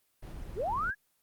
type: noise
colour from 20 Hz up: brown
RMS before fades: -42 dBFS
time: 0.22-0.91 s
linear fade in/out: 10 ms
type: linear sweep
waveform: sine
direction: up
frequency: 310 to 1712 Hz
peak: -29 dBFS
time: 0.55-0.95 s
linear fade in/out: 50 ms
effects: white hiss -73 dBFS RMS until 1.22 s + Opus 24 kbps